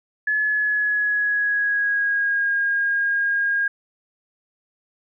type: tone with pitch glide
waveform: sine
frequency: 1709 to 1625.2 Hz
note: G#6 to G#6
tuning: +49 to -38 cents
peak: -18 dBFS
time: 0.27-3.68 s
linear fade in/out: 5 ms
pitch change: -87 cents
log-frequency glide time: 0.41-2.52 s
effects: none